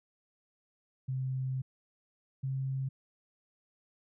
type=tone pair in turn; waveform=sine; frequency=130.81 / 133.56 Hz; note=C3 / C3; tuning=0 / +36 cents; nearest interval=unison; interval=36 cents; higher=second; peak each=-31 / -31 dBFS; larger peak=neither; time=1.08-1.62 / 2.43-2.89 s; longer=first; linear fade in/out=10 ms; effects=none